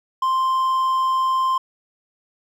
triangle tone, 1046.5 Hz, C6, in tune, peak -15 dBFS, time 0.22-1.58 s, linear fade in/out 5 ms, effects none

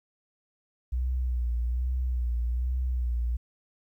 sine tone with vibrato, 61.2 Hz, B1, 15 cents flat, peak -25 dBFS, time 0.92-3.37 s, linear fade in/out 10 ms, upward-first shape sine, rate 1.2 Hz, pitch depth 62 cents each way, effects 11-bit

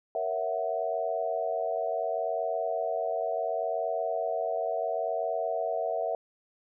sine chord, F# dominant seventh, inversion first, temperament equal, 466.2 / 554.4 / 659.3 / 740 Hz, A#4 / C#5 / E5 / F#5, 0 / 0 / 0 / 0 cents, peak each -35 / -36 / -30 / -34 dBFS, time 0.15-6.15 s, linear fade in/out 2 ms, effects none

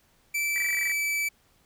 45% pulse tone with pitch glide, 2325 to 2309 Hz, D7 to D7, -18 to -30 cents, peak -25 dBFS, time 0.34-1.29 s, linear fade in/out 10 ms, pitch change -12 cents, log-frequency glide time 0.44-0.96 s
sine tone bursts, 1949 Hz, B6, 23 cents flat, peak -28 dBFS, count 9, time 0.56-0.916 s, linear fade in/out 0 ms, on 20 ms, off 22 ms
effects pink hiss -64 dBFS RMS until 1.65 s

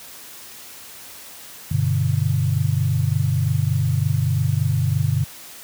sine chord, G major, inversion none, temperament equal, 98 / 123.47 / 146.83 Hz, G2 / B2 / D3, 0 / 0 / 0 cents, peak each -21 dBFS, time 1.71-5.24 s, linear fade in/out 5 ms, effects white hiss -40 dBFS RMS until 5.63 s + high-pass 60 Hz 12 dB/octave

